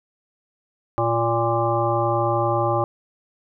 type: harmonic tone with a mistuned harmonic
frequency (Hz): 116.2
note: A#2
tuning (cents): -5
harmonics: 1 / 3 / 5 / 7 / 9 / 10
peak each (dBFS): -25 / -25 / -24 / -24 / -28 / -27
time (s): 0.98-2.84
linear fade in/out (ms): 0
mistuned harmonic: 10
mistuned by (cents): +21
effects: none